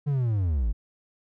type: linear sweep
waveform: triangle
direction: down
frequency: 149.4 to 46.26 Hz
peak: -20 dBFS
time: 0.06-0.73 s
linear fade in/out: 20 ms
effects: none